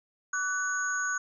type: tone cluster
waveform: sine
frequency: 1150 / 1493 / 6660 Hz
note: D6 / F#6 / G#8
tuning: -37 / +15 / +4 cents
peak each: -35 / -29 / -35 dBFS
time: 0.33-1.18 s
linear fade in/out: 5 ms
effects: none